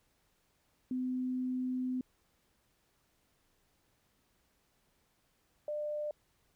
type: tone pair in turn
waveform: sine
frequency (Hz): 254.5 / 597.7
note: C4 / D5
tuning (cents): -48 / +30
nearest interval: octave + minor third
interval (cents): 1478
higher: second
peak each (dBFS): -32 / -34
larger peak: first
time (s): 0.91-2.01 / 5.68-6.11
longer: first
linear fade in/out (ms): 2
effects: pink hiss -74 dBFS RMS until 6.55 s